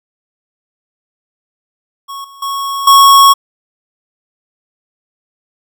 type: tone with level steps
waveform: square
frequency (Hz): 1104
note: C#6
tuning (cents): -7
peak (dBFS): -24 / -35 / -17 / -3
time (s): 2.08-3.34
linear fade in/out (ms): 20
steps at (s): 2.24 / 2.42 / 2.87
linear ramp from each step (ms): 5
effects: none